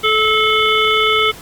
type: harmonic tone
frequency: 434.1 Hz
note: A4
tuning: 23 cents flat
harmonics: 1 / 3 / 5 / 7 / 8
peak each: -18 / -16 / -17 / -19 / -20 dBFS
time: 0.03-1.32 s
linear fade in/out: 20 ms
effects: pink hiss -36 dBFS RMS until 1.41 s + Opus 48 kbps